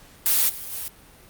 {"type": "noise with level steps", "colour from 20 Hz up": "blue", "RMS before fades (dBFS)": [-19, -35, -31], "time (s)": [0.26, 0.88], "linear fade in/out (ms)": 0, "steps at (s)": [0.48, 0.71], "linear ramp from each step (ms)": 20, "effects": ["pink hiss -50 dBFS RMS until 1.29 s", "Opus 48 kbps"]}